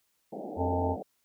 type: band-pass noise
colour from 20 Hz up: white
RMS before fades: -39 dBFS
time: 0.32-1.03 s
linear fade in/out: 10 ms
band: 160 to 790 Hz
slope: 96 dB/octave
type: harmonic tone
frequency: 89 Hz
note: F2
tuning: 33 cents sharp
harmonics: 1 / 3 / 5 / 7 / 9 / 10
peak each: -31 / -33 / -34 / -34 / -34 / -35 dBFS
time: 0.56-0.97 s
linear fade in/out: 50 ms
effects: white hiss -74 dBFS RMS until 1.24 s